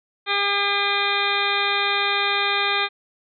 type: harmonic tone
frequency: 403 Hz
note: G4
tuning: 48 cents sharp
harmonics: 1 / 2 / 3 / 4 / 5 / 6 / 8 / 9 / 10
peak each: -30 / -28 / -26 / -28 / -28 / -26 / -31 / -26 / -31 dBFS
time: 0.26-2.89 s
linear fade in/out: 50 ms
effects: none